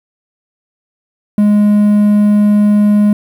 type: tone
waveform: triangle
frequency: 207.7 Hz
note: G#3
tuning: in tune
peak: -4 dBFS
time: 1.38-3.13 s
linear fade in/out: 2 ms
effects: 7-bit